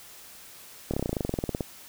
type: slowing click train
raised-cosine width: 2 ms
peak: -14 dBFS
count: 18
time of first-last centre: 0.91-1.608 s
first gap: 27 ms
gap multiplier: 1.05
effects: white hiss -48 dBFS RMS until 1.88 s